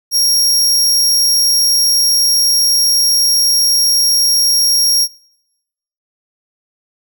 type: tone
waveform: sawtooth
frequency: 5588 Hz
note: F8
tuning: in tune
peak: -7 dBFS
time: 0.11-5.08 s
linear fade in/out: 50 ms
effects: noise-tail reverb RT60 1.0 s tail -26 dB re dry